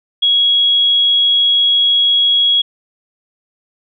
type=tone; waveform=sine; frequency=3322 Hz; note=G#7; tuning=in tune; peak=-9 dBFS; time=0.22-2.62 s; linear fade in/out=10 ms; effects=none